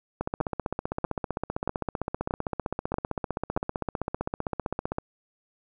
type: two click trains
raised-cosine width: 1 ms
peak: -12 / -14 dBFS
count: 6 / 75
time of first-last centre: 0.41-3.575 / 0.21-4.984 s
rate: 1.58 / 15.5 Hz
effects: none